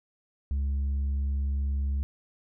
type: tone with tanh clipping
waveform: sine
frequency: 69.3 Hz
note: C#2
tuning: in tune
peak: -26 dBFS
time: 0.51-2.03 s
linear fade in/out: 0 ms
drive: 3 dB
effects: none